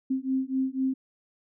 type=beating tone pair; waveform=sine; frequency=261.6 / 265.6 Hz; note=C4 / C4; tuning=0 / +26 cents; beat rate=4 Hz; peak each=-28 dBFS; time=0.1-0.94 s; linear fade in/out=10 ms; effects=none